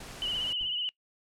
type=noise; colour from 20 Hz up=pink; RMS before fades=-44 dBFS; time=0-0.53 s; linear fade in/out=5 ms
type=tone with vibrato; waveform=sine; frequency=2960 Hz; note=F#7; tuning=in tune; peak=-29 dBFS; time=0.22-0.89 s; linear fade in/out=0 ms; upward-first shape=sine; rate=16 Hz; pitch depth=59 cents each way
type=noise with exponential decay; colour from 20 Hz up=brown; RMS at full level=-43 dBFS; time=0.61-0.85 s; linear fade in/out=0 ms; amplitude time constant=52 ms
effects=noise-tail reverb RT60 0.1 s tail -23 dB re dry + low-pass 10000 Hz 12 dB/octave